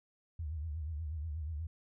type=tone with vibrato; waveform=sine; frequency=77.78 Hz; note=D#2; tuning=in tune; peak=-36 dBFS; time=0.39-1.67 s; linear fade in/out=5 ms; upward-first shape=triangle; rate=8.3 Hz; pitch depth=160 cents each way; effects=none